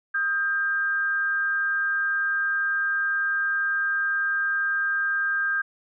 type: tone pair together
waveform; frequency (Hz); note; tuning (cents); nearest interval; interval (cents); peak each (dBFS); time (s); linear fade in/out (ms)
sine; 1257 / 1595; D#6 / G6; +17 / +30; major third; 413; -32 / -22; 0.14-5.62; 10
effects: none